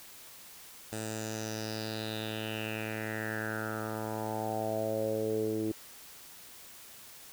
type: tone with low-pass filter sweep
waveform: 10% pulse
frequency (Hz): 109.2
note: A2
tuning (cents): -13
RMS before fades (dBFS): -35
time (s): 0.92-5.72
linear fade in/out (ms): 5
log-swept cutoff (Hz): 8700 to 350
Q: 5.2
effects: white hiss -51 dBFS RMS until 7.32 s